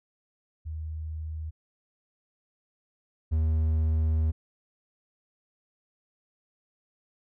sine / triangle tone pair in turn, 78.6 / 79 Hz, D#2 / D#2, +18 / +27 cents, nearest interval unison, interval 9 cents, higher second, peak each -32 / -20 dBFS, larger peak second, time 0.65-1.51 / 3.31-4.32 s, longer second, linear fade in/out 20 ms, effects none

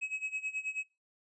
triangle tone with tremolo, 2558 Hz, D#7, 47 cents sharp, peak -30 dBFS, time 0.01-0.84 s, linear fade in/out 20 ms, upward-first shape sine, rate 9.3 Hz, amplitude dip 85%, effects noise-tail reverb RT60 0.3 s tail -26 dB re dry + resampled to 22050 Hz

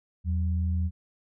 sine tone pair together, 82.41 / 185 Hz, E2 / F#3, 0 / 0 cents, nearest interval octave + major second, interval 1400 cents, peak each -24 / -34 dBFS, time 0.24-0.91 s, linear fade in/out 50 ms, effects none

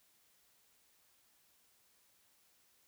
silence, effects white hiss -71 dBFS RMS until 2.87 s

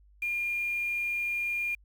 sine tone with quantisation, 2411 Hz, D7, 45 cents sharp, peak -28 dBFS, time 0.22-1.75 s, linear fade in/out 5 ms, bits 8, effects added 50 Hz sine -56 dBFS peak until 1.84 s

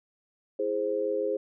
sine chord, E augmented, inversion none, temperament equal, 329.6 / 415.3 / 523.3 Hz, E4 / G#4 / B#4, 0 / 0 / 0 cents, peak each -35 / -29 / -29 dBFS, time 0.59-1.37 s, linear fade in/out 5 ms, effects none

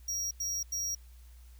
square tone bursts, 5670 Hz, F8, 25 cents sharp, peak -32 dBFS, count 3, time 0.08-0.95 s, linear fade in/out 5 ms, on 230 ms, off 90 ms, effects added 60 Hz sine -50 dBFS peak until 1.59 s + white hiss -65 dBFS RMS until 1.59 s

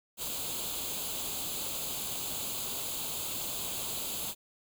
white noise with comb filter, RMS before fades -36 dBFS, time 0.17-4.35 s, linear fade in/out 50 ms, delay 0.27 ms, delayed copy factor +0.75, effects none

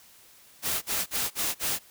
white noise bursts, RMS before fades -28 dBFS, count 5, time 0.62-1.792 s, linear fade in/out 50 ms, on 200 ms, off 43 ms, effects white hiss -55 dBFS RMS until 1.9 s

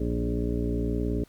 harmonic tone with a mistuned harmonic, 59.1 Hz, A#1, 24 cents sharp, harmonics 1 / 2 / 3 / 4 / 5 / 6 / 7 / 9 / 10, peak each -29 / -34 / -35 / -33 / -32 / -44 / -33 / -45 / -45 dBFS, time 0-1.24 s, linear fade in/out 5 ms, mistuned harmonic 2, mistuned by -29 cents, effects pink hiss -60 dBFS RMS until 1.28 s

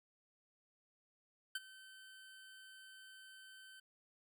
25% pulse tone with ADSR envelope, 1538 Hz, G6, 33 cents flat, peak -33 dBFS, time 1.55-3.8 s, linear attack 5 ms, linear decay 32 ms, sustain -19 dB, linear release 6 ms, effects none

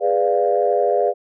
sine chord, G# diminished seventh, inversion none, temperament equal with one note detuned, 411.5 / 493.9 / 587.3 / 698.5 Hz, G#4 / B4 / D5 / F5, -16 / 0 / 0 / 0 cents, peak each -20 dBFS, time 0-1.14 s, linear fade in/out 50 ms, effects tanh soft clip ceiling -4 dBFS

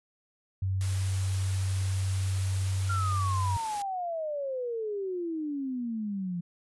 sine tone, 95.3 Hz, G2, 48 cents flat, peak -26 dBFS, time 0.62-3.57 s, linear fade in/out 5 ms
white noise, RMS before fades -41 dBFS, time 0.81-3.82 s, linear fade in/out 0 ms
sine exponential sweep, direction down, 1400 to 170.1 Hz, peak -30 dBFS, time 2.89-6.41 s, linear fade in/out 10 ms
effects resampled to 24000 Hz

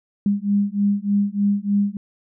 sine beating tone pair, 200.8 / 204.1 Hz, G3 / G#3, +42 / -30 cents, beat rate 3.3 Hz, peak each -20 dBFS, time 0.26-1.97 s, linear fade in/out 2 ms, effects none

